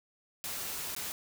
white noise with dropouts, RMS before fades -38 dBFS, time 0.44-1.12 s, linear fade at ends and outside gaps 0 ms, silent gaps 0.95-0.964 s, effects none

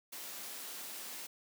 white high-pass noise, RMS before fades -45 dBFS, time 0.12-1.27 s, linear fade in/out 10 ms, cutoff 190 Hz, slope 24 dB/octave, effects none

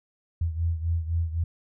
sine beating tone pair, 82.41 / 86.31 Hz, E2 / F2, 0 / -20 cents, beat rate 3.9 Hz, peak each -25 / -30 dBFS, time 0.41-1.44 s, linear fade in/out 5 ms, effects none

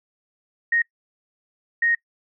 sine tone bursts at uneven times, 1864.7 Hz, A#6, in tune, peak -17 dBFS, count 2, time 0.72-0.82 / 1.82-1.95 s, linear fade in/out 5 ms, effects noise-tail reverb RT60 0.1 s tail -23 dB re dry

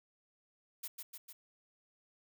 blue noise with echo, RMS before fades -42 dBFS, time 0.83-0.88 s, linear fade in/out 10 ms, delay 150 ms, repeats 3, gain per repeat -3 dB, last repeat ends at 1.33 s, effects none

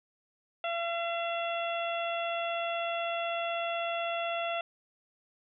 harmonic tone, 679 Hz, F5, 49 cents flat, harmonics 1 / 2 / 3 / 4 / 5, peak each -32 / -38 / -43 / -38 / -42 dBFS, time 0.64-4.61 s, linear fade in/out 2 ms, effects none

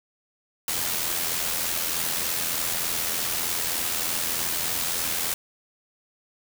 white noise with amplitude modulation, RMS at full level -25 dBFS, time 0.68-5.34 s, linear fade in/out 2 ms, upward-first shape sine, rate 83.3 Hz, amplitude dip 45%, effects none

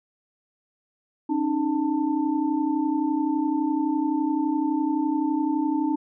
sine tone cluster, 275.2 / 307 / 889 Hz, C#4 / D#4 / A5, -12 / -23 / +18 cents, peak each -26 / -23 / -31 dBFS, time 1.29-5.96 s, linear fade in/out 10 ms, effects none

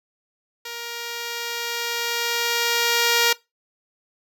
5% pulse tone with level ramp, 470.4 Hz, A#4, 16 cents sharp, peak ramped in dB -20 to -4 dBFS, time 0.65-3.33 s, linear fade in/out 5 ms, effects noise-tail reverb RT60 0.2 s tail -21 dB re dry

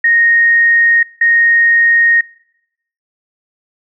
sine tone pair in turn, 1861 / 1861 Hz, A#6 / A#6, -3 / -3 cents, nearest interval unison, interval 0 cents, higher neither, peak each -7 dBFS, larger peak neither, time 0.04-1.03 / 1.21-2.21 s, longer second, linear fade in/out 5 ms, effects noise-tail reverb RT60 0.8 s tail -23 dB re dry

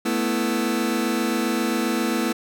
sawtooth chord, A suspended second, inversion none, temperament just, 220 / 247.5 / 330 Hz, A3 / B3 / E4, 0 / +4 / +2 cents, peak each -21 dBFS, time 0.05-2.33 s, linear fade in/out 10 ms, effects none

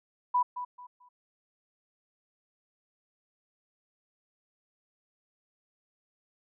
sine tone with echo, 987.8 Hz, B5, in tune, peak -22 dBFS, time 0.34-0.43 s, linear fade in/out 10 ms, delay 220 ms, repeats 3, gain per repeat -11 dB, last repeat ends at 1.09 s, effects none

